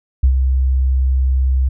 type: tone with ADSR envelope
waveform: sine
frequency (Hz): 65.41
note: C2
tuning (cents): 0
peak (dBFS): -5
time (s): 0.23-1.69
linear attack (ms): 9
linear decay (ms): 82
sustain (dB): -6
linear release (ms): 10
effects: tanh soft clip ceiling -4 dBFS